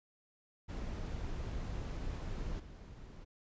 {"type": "noise with level steps", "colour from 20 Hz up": "brown", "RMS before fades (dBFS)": [-40, -50], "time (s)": [0.68, 3.25], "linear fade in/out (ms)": 20, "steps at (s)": 2.59, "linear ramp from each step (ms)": 10, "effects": ["resampled to 16000 Hz"]}